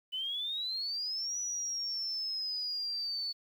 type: exponential two-way sweep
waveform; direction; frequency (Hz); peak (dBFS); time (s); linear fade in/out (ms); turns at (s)
sine; up then down; 2977 to 5910 to 4446; -33; 0.12-3.33; 20; 1.39
effects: 10-bit